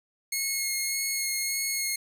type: tone with vibrato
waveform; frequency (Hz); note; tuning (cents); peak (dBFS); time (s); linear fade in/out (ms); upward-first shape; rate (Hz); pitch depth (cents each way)
10% pulse; 2166; C#7; -41; -18; 0.32-1.96; 5; sine; 1.7; 12
effects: none